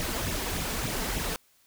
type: noise with flanger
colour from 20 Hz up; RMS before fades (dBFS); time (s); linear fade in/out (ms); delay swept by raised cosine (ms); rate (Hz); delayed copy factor
pink; -31; 0-1.36; 0; 0.3 to 4.6; 3.4; +0.65
effects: white hiss -64 dBFS RMS until 1.66 s